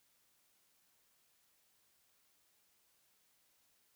silence, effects white hiss -74 dBFS RMS until 3.95 s

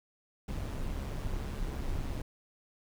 brown noise with amplitude modulation, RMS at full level -33 dBFS, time 0.48-2.22 s, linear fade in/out 5 ms, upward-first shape sine, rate 138 Hz, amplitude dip 50%, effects none

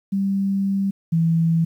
sine tone pair in turn, 196 / 164.82 Hz, G3 / E3, 0 / 0 cents, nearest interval minor third, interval 300 cents, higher first, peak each -18 / -15 dBFS, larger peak second, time 0.12-0.91 / 1.12-1.65 s, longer first, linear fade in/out 10 ms, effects 9-bit

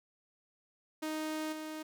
sawtooth tone with level steps, 311.1 Hz, D#4, in tune, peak -31 / -36 dBFS, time 1.02-1.83 s, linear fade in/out 10 ms, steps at 1.52 s, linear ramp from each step 10 ms, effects none

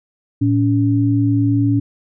sine tone pair together, 112.27 / 282.9 Hz, A2 / C#4, +35 / +35 cents, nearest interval octave + major third, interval 1600 cents, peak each -15 dBFS, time 0.41-1.8 s, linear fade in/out 10 ms, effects none

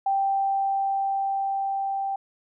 sine tone with level ramp, 784 Hz, G5, in tune, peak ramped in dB -20 to -25 dBFS, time 0.06-2.16 s, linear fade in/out 5 ms, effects none

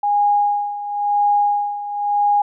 sine tone with tremolo, 821 Hz, G#5, 20 cents flat, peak -12 dBFS, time 0.03-2.42 s, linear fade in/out 5 ms, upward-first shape sine, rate 0.97 Hz, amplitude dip 75%, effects none

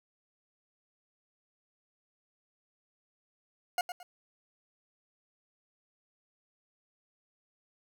40% pulse tone with echo, 717 Hz, F5, 45 cents sharp, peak -26 dBFS, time 3.78-3.81 s, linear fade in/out 2 ms, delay 110 ms, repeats 2, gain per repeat -10 dB, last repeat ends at 4.03 s, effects 11-bit

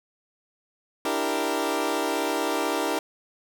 20% pulse chord, E half-diminished seventh, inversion third, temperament equal, 293.7 / 329.6 / 392 / 466.2 Hz, D4 / E4 / G4 / Bb4, 0 / 0 / 0 / 0 cents, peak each -25 dBFS, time 1.05-2.99 s, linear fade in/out 2 ms, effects none

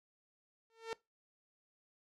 sawtooth tone with exponential growth, 452.6 Hz, A4, 49 cents sharp, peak -31 dBFS, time 0.7-0.93 s, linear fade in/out 0 ms, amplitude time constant 48 ms, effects noise-tail reverb RT60 0.2 s tail -21 dB re dry + low-pass 6000 Hz 12 dB/octave

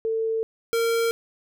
sine / square tone pair in turn, 447.3 / 460.4 Hz, A4 / A#4, +28 / -22 cents, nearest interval unison, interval 50 cents, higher second, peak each -22 / -21 dBFS, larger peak second, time 0.05-0.43 / 0.73-1.11 s, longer neither, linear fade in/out 0 ms, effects none

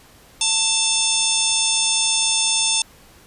harmonic tone with a mistuned harmonic, 889 Hz, A5, 18 cents sharp, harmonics 1 / 3 / 4 / 5 / 6 / 7 / 8 / 9 / 10, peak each -31 / -27 / -22 / -34 / -24 / -24 / -31 / -33 / -22 dBFS, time 0.41-2.82 s, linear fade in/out 2 ms, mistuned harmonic 7, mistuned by +42 cents, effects pink hiss -49 dBFS RMS until 3.26 s + resampled to 32000 Hz

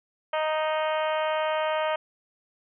harmonic tone, 311.1 Hz, D#4, in tune, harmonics 2 / 3 / 4 / 5 / 6 / 7 / 8 / 9 / 10, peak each -26 / -30 / -33 / -37 / -39 / -40 / -41 / -43 / -40 dBFS, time 0.33-1.96 s, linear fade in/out 5 ms, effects none

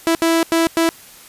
sawtooth tone bursts at uneven times, 330 Hz, E4, 2 cents sharp, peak -9 dBFS, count 4, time 0.07-0.15 / 0.22-0.43 / 0.52-0.67 / 0.77-0.89 s, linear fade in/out 0 ms, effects white hiss -42 dBFS RMS until 1.28 s + resampled to 32000 Hz

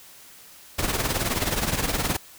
pink noise with tremolo, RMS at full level -22 dBFS, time 0.78-2.17 s, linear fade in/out 10 ms, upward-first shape triangle, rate 19 Hz, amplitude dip 75%, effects white hiss -48 dBFS RMS until 2.38 s

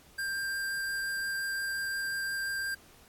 square tone with vibrato, 1587 Hz, G6, 21 cents sharp, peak -32 dBFS, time 0.18-2.75 s, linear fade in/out 10 ms, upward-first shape triangle, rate 5.7 Hz, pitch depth 8 cents each way, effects pink hiss -58 dBFS RMS until 3.08 s + AAC 64 kbps

